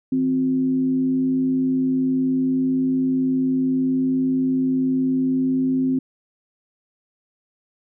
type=tone with frequency modulation; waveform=sine; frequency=260.9 Hz; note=C4; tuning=5 cents flat; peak=-17 dBFS; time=0.12-5.99 s; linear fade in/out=5 ms; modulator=99.3 Hz; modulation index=0.31; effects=none